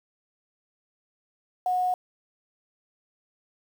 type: tone with quantisation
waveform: sine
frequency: 730 Hz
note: F#5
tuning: 24 cents flat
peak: -22 dBFS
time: 1.66-1.94 s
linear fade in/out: 2 ms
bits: 8
effects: none